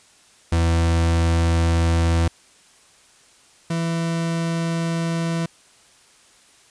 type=tone pair in turn; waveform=40% pulse; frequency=83.4 / 166.32 Hz; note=E2 / E3; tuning=+21 / +16 cents; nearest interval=octave; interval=1195 cents; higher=second; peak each=-15 / -20 dBFS; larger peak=first; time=0.52-2.28 / 3.7-5.46 s; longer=neither; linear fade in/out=5 ms; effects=white hiss -53 dBFS RMS until 6.7 s + resampled to 22050 Hz